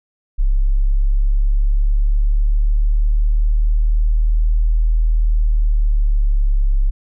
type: linear two-way sweep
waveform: sine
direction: up then down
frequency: 33.66 to 39.93 to 33.66 Hz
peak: -11 dBFS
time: 0.38-6.91 s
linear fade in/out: 20 ms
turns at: 5 s
effects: none